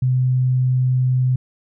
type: tone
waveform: sine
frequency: 127.8 Hz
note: C3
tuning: 40 cents flat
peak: -14 dBFS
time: 0.02-1.36 s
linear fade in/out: 5 ms
effects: none